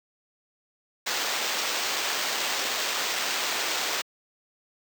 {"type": "noise with sample-and-hold", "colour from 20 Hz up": "blue", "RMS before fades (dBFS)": -28, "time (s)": [1.06, 4.02], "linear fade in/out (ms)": 10, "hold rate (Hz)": 11025, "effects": ["high-pass 400 Hz 12 dB/octave"]}